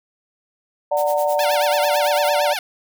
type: chord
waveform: sine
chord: D augmented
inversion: none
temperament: equal with one note detuned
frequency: 587.3 / 740 / 912.1 Hz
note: D5 / F#5 / A#5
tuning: 0 / 0 / -38 cents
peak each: -18 / -23 / -23 dBFS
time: 0.91-2.54 s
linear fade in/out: 10 ms
type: noise with tremolo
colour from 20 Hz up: blue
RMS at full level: -32 dBFS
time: 0.97-2.29 s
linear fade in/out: 0 ms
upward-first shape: sine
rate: 9.4 Hz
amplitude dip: 90%
type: tone with vibrato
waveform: 10% pulse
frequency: 781 Hz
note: G5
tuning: 7 cents flat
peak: -14 dBFS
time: 1.39-2.59 s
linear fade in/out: 2 ms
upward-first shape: sine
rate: 8.9 Hz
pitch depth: 230 cents each way
effects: none